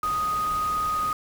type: tone in noise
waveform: sine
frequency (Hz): 1244.5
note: D#6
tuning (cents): 0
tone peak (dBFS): -23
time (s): 0.03-1.13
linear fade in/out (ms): 2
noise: pink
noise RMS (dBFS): -38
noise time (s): 0.03-1.13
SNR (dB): +12
effects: none